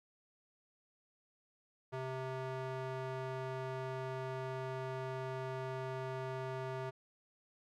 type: tone with band-pass filter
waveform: square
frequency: 130.81 Hz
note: C3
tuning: in tune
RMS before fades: -41 dBFS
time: 1.92-6.91 s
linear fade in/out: 20 ms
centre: 730 Hz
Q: 0.71
effects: none